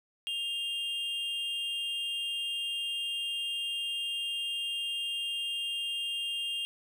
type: tone pair together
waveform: triangle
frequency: 2802 / 3210 Hz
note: F7 / G7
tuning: +5 / +40 cents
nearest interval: major second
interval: 235 cents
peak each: -32 / -34 dBFS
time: 0.27-6.65 s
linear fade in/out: 0 ms
effects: none